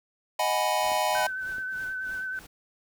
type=chord; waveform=square; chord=G# minor seventh; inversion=second; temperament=equal; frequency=622.3 / 740 / 830.6 / 987.8 Hz; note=D#5 / F#5 / G#5 / B5; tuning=0 / 0 / 0 / 0 cents; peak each=-30 dBFS; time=0.39-1.27 s; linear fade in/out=5 ms
type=noise with tremolo; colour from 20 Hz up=pink; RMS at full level=-48 dBFS; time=0.81-2.47 s; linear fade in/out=10 ms; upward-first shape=sine; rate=3.2 Hz; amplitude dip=85%
type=clicks; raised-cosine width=2 ms; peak=-33 dBFS; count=2; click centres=0.918 / 1.583 s
type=tone with vibrato; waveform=sine; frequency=1524 Hz; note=G6; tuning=49 cents flat; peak=-30 dBFS; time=1.15-2.39 s; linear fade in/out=0 ms; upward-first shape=sine; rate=9.4 Hz; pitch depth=24 cents each way
effects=none